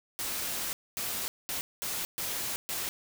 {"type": "noise bursts at uneven times", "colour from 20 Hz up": "white", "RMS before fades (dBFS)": -34, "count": 6, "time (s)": [[0.19, 0.73], [0.97, 1.28], [1.49, 1.61], [1.82, 2.05], [2.18, 2.56], [2.69, 2.89]], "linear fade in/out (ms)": 0, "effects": []}